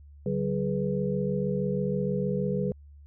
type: tone cluster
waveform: sine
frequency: 145.2 / 191.5 / 418 / 493.2 Hz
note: D3 / G3 / G#4 / B4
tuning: -19 / -40 / +11 / -2 cents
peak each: -31 / -29 / -32 / -32 dBFS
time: 0.26-2.72 s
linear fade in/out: 2 ms
effects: added 72 Hz sine -47 dBFS peak until 3.06 s